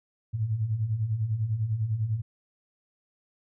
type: beating tone pair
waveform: sine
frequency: 102.3 / 112.3 Hz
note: G#2 / A2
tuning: -26 / +36 cents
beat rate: 10 Hz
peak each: -32 / -26 dBFS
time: 0.33-2.22 s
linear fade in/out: 20 ms
effects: none